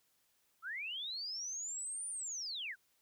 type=linear two-way sweep; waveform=sine; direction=up then down; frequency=1258 to 9397 to 1401 Hz; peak=-39 dBFS; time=0.62-2.76 s; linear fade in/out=50 ms; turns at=2.09 s; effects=white hiss -75 dBFS RMS until 3.01 s